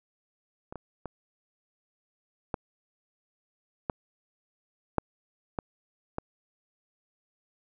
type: clicks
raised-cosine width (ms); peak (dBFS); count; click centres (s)
1; -26 / -24 / -22 / -15 / -14 / -9 / -16 / -17; 8; 0.725 / 0.757 / 1.057 / 2.542 / 3.898 / 4.983 / 5.588 / 6.184
effects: none